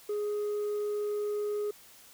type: tone with tanh clipping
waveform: sine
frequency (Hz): 416.4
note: G#4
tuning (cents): +5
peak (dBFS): -30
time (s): 0.09-1.71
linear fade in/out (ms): 5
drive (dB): 2
effects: white hiss -55 dBFS RMS until 2.13 s